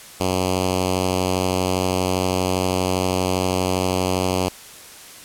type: tone with notch filter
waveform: 5% pulse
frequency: 92.5 Hz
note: F#2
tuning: in tune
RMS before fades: -21 dBFS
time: 0.2-4.49 s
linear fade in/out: 5 ms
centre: 1500 Hz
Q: 1
effects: white hiss -41 dBFS RMS until 5.24 s + low-pass 12000 Hz 12 dB/octave